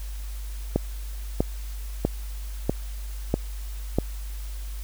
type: click train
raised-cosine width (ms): 2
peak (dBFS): -7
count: 6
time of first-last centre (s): 0.76-3.986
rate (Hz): 1.55
effects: added 50 Hz sine -31 dBFS peak until 4.83 s + white hiss -47 dBFS RMS until 4.83 s